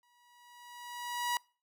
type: tone with exponential growth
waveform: sawtooth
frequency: 967 Hz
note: B5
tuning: 37 cents flat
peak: -25 dBFS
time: 0.03-1.37 s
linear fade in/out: 1 ms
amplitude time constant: 290 ms
effects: noise-tail reverb RT60 0.4 s tail -26 dB re dry